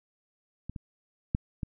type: clicks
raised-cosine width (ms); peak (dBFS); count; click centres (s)
5; -24 / -25 / -13 / -20; 4; 0.696 / 0.762 / 1.349 / 1.632
effects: none